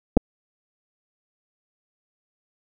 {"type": "clicks", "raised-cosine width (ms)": 2, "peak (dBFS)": -3, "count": 2, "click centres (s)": [0.169, 0.173], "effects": []}